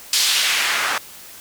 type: noise with band-pass filter sweep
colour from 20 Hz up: white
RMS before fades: -19 dBFS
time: 0.13-0.98 s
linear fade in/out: 2 ms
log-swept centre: 4700 to 1200 Hz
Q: 1.2
effects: white hiss -40 dBFS RMS until 1.4 s